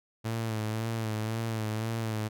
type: tone with vibrato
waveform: sawtooth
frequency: 111.1 Hz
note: A2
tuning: 17 cents sharp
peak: -26 dBFS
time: 0.24-2.29 s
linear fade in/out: 20 ms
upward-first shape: sine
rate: 1.9 Hz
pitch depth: 49 cents each way
effects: none